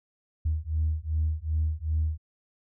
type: beating tone pair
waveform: sine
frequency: 77.1 / 79.7 Hz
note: D#2 / D#2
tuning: -15 / +42 cents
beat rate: 2.6 Hz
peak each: -27 / -27 dBFS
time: 0.45-2.18 s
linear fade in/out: 10 ms
effects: tanh soft clip ceiling -18 dBFS